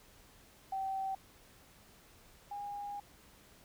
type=tone pair in turn; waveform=sine; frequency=772 / 814.8 Hz; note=G5 / G#5; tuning=-27 / -33 cents; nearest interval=minor second; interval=94 cents; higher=second; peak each=-34 / -39 dBFS; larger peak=first; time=0.72-1.15 / 2.51-3 s; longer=second; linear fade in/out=5 ms; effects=pink hiss -61 dBFS RMS until 3.64 s